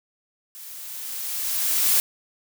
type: noise with level ramp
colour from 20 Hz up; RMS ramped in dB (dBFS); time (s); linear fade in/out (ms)
blue; -41 to -18; 0.55-2; 0
effects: none